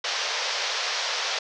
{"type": "band-pass noise", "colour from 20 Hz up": "white", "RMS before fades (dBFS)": -28, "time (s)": [0.04, 1.39], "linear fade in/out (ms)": 5, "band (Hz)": [450, 5800], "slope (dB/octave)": 48, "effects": []}